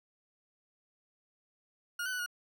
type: tone with pitch steps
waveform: 40% pulse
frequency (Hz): 1430 / 1513 / 1484 / 1441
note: F6 / F#6 / F#6 / F#6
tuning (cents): +41 / +38 / +5 / -46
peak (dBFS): -33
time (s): 1.99-2.262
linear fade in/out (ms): 5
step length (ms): 68
effects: none